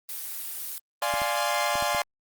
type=noise; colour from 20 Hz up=blue; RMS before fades=-35 dBFS; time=0.09-0.78 s; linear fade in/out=0 ms
type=chord; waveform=sawtooth; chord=D half-diminished seventh; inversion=none; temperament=equal with one note detuned; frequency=587.3 / 698.5 / 834 / 1046.5 Hz; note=D5 / F5 / Ab5 / C6; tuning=0 / 0 / +7 / 0 cents; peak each=-26 dBFS; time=1.02-2.02 s; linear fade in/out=2 ms
type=clicks; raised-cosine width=3 ms; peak=-26 dBFS; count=5; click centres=1.139 / 1.218 / 1.755 / 1.825 / 1.948 s
effects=Opus 32 kbps

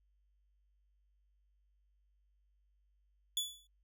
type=tone with exponential decay; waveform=sawtooth; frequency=3439 Hz; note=A7; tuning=40 cents flat; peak=-27 dBFS; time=3.37-3.67 s; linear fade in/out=2 ms; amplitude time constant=64 ms; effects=noise-tail reverb RT60 0.1 s tail -23 dB re dry + added 50 Hz sine -70 dBFS peak until 3.83 s

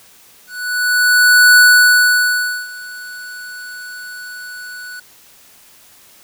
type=tone with ADSR envelope; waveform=square; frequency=1480 Hz; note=F#6; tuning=in tune; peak=-5 dBFS; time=0.47-5 s; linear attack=1100 ms; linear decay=1100 ms; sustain=-24 dB; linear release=7 ms; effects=white hiss -46 dBFS RMS until 6.23 s

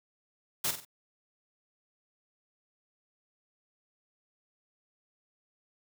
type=noise with echo; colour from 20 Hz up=white; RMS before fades=-30 dBFS; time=0.64-0.71 s; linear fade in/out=5 ms; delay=47 ms; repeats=3; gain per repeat=-8 dB; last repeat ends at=0.851 s; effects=none

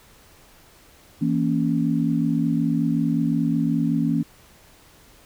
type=chord; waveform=sine; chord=A# diminished; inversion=second; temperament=equal with one note detuned; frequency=164.81 / 233.1 / 278.5 Hz; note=E3 / A#3 / C#4; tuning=0 / 0 / +8 cents; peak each=-23 dBFS; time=1.21-4.23 s; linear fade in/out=10 ms; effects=pink hiss -52 dBFS RMS until 5.25 s

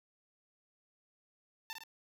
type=tone with echo; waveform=10% pulse; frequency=894 Hz; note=A5; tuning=27 cents sharp; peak=-32 dBFS; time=1.7-1.73 s; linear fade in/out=0 ms; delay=53 ms; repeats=2; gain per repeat=-4 dB; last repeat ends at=1.836 s; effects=none

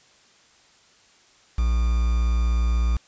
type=tone with quantisation; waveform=triangle; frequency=58.27 Hz; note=A#1; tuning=in tune; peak=-16 dBFS; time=1.58-2.97 s; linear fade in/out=5 ms; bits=6; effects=white hiss -56 dBFS RMS until 3.07 s + resampled to 16000 Hz

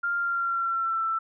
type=tone with pitch glide; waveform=sine; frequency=1396.9 to 1331.5 Hz; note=F6 to E6; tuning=0 to +17 cents; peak=-24 dBFS; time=0.03-1.19 s; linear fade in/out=10 ms; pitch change=-83 cents; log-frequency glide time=0.17-1.05 s; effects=none

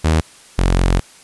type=tone pair in turn; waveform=sawtooth; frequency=79.4 / 44.69 Hz; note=D#2 / F1; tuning=+36 / +41 cents; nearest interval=minor seventh; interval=995 cents; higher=first; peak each=-8 dBFS; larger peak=neither; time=0.04-0.21 / 0.58-1 s; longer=second; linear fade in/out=10 ms; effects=white hiss -44 dBFS RMS until 1.23 s + resampled to 24000 Hz

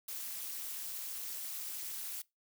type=noise with amplitude modulation; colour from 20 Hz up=blue; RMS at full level=-38 dBFS; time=0.08-2.22 s; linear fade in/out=5 ms; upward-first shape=sine; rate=266 Hz; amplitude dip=85%; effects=noise-tail reverb RT60 0.2 s tail -22 dB re dry

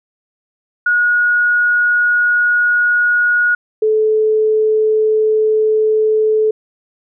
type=tone pair in turn; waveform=sine; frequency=1449 / 433.5 Hz; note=F#6 / A4; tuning=-37 / -26 cents; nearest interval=octave + major sixth; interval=2089 cents; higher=first; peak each=-10 dBFS; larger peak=neither; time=0.86-3.55 / 3.82-6.51 s; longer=neither; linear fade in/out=5 ms; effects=none

